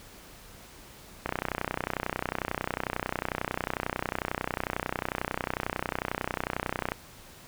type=click train; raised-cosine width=0.5 ms; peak=-13 dBFS; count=177; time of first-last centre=1.26-6.919 s; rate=31.1 Hz; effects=pink hiss -50 dBFS RMS until 7.47 s